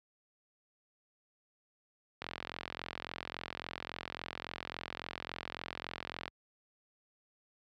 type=click train; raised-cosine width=0.3 ms; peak=-22 dBFS; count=178; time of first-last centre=2.22-6.28 s; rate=43.6 Hz; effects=high-pass 60 Hz 12 dB/octave